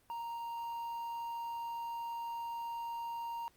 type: tone with quantisation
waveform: triangle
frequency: 932.3 Hz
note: A#5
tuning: in tune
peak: -36 dBFS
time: 0.1-3.48 s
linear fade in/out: 0 ms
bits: 10
effects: pink hiss -69 dBFS RMS until 3.56 s + Opus 32 kbps